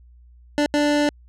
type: tone bursts at uneven times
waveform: 25% pulse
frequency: 293.7 Hz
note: D4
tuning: in tune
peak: -13 dBFS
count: 2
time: 0.58-0.66 / 0.74-1.09 s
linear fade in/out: 0 ms
effects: added 60 Hz sine -46 dBFS peak until 1.28 s + low-pass 7000 Hz 12 dB/octave